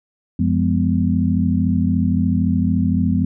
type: tone cluster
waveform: sine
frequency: 90.7 / 173.7 / 207.3 / 251.1 Hz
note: F#2 / F3 / G#3 / B3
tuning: -34 / -9 / -3 / +29 cents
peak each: -20 dBFS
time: 0.39-3.25 s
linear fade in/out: 5 ms
effects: none

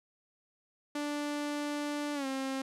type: tone with pitch glide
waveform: sawtooth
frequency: 293.1 to 267.2 Hz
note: D4 to C4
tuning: -3 to +36 cents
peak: -29 dBFS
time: 0.95-2.62 s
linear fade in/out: 5 ms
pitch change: -161 cents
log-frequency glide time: 2.14-2.26 s
effects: low-pass 10000 Hz 12 dB/octave

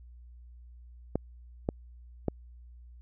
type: clicks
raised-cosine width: 2 ms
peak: -14 dBFS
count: 3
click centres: 1.156 / 1.689 / 2.283 s
effects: added 60 Hz sine -48 dBFS peak until 3.01 s

